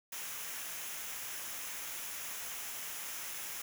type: noise with comb filter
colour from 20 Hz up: white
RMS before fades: -42 dBFS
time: 0.12-3.62 s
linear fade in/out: 5 ms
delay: 0.23 ms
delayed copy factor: -0.5
effects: none